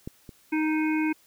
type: clicks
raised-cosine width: 3 ms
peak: -21 / -28 dBFS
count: 2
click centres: 0.075 / 0.292 s
type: harmonic tone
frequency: 311.1 Hz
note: D#4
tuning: in tune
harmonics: 1 / 3 / 5 / 7 / 8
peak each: -23 / -35 / -37 / -35 / -36 dBFS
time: 0.52-1.13 s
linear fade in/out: 10 ms
effects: white hiss -60 dBFS RMS until 1.26 s